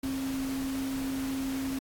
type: tone in noise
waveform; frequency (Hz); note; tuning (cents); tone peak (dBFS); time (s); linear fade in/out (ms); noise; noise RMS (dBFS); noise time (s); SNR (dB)
sine; 267.5; C4; +38; -30; 0.03-1.79; 5; pink; -41; 0.03-1.79; +8
effects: AAC 64 kbps